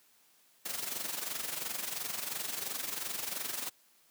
white noise with amplitude modulation, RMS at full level -35 dBFS, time 0.65-3.7 s, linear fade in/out 10 ms, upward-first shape sine, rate 22.9 Hz, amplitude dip 65%, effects white hiss -66 dBFS RMS until 4.1 s + high-pass 150 Hz 12 dB/octave

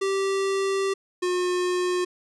square tone pair in turn, 389.8 / 360.2 Hz, G4 / F#4, -10 / -46 cents, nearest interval minor second, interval 136 cents, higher first, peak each -23 dBFS, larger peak neither, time 0.01-0.94 / 1.22-2.05 s, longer first, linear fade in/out 10 ms, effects resampled to 22050 Hz

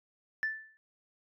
sine tone with exponential decay, 1760 Hz, A6, in tune, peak -25 dBFS, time 0.43-0.77 s, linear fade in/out 0 ms, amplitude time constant 72 ms, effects tanh soft clip ceiling -25 dBFS

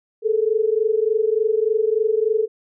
sine tone pair together, 426.6 / 450 Hz, G#4 / A4, +46 / +39 cents, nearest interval minor second, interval 93 cents, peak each -19 / -19 dBFS, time 0.22-2.48 s, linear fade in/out 50 ms, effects none

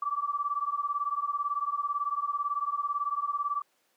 sine beating tone pair, 1150 / 1168 Hz, D6 / D6, -37 / -10 cents, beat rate 18 Hz, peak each -31 dBFS, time 0.02-3.62 s, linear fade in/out 5 ms, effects pink hiss -70 dBFS RMS until 3.96 s + high-pass 400 Hz 12 dB/octave

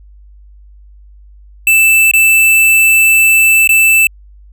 square tone with dropouts, 2646 Hz, E7, 6 cents sharp, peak -6 dBFS, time 1.67-4.07 s, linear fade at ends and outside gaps 2 ms, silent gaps 2.113-2.136 / 3.675-3.691 s, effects added 50 Hz sine -36 dBFS peak until 4.52 s

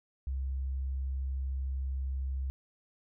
sine tone, 66.5 Hz, C2, 29 cents sharp, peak -31 dBFS, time 0.27-2.5 s, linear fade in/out 0 ms, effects none

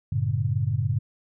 sine tone cluster, 96.7 / 114.4 / 141.3 Hz, G2 / A#2 / C#3, -23 / -32 / +34 cents, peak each -27 / -25 / -27 dBFS, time 0.12-0.99 s, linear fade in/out 5 ms, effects none

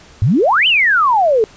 sine exponential two-way sweep, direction up then down, 92.5 to 3116 to 416.3 Hz, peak -9 dBFS, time 0.22-1.44 s, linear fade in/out 0 ms, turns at 0.67 s, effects pink hiss -43 dBFS RMS until 1.56 s + resampled to 16000 Hz

